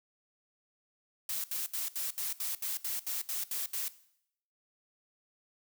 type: noise bursts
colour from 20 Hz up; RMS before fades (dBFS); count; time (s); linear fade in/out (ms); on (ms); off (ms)
blue; -35; 12; 1.29-3.882; 2; 150; 72
effects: noise-tail reverb RT60 0.7 s tail -17 dB re dry